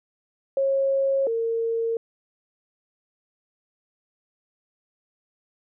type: tone pair in turn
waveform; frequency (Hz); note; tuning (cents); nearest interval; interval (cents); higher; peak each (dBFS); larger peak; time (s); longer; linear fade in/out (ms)
sine; 544 / 457.4; C#5 / A#4; -33 / -33; minor third; 300; first; -19 / -22; first; 0.57-1.27 / 1.27-1.97; neither; 2
effects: none